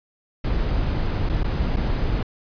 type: noise with dropouts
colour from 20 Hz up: brown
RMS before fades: -22 dBFS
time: 0.44-2.23 s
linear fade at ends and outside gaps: 5 ms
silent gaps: 1.291-1.296 / 1.433-1.442 / 1.763-1.767 s
effects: resampled to 11025 Hz